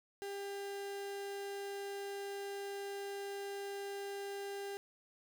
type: tone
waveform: 35% pulse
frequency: 399 Hz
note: G4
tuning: 31 cents sharp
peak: -39 dBFS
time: 0.22-4.77 s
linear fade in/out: 0 ms
effects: none